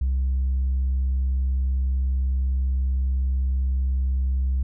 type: tone with tanh clipping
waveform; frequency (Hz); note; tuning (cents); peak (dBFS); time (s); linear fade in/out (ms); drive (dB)
triangle; 65.41; C2; 0; -20; 0.01-4.63; 5; 6
effects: none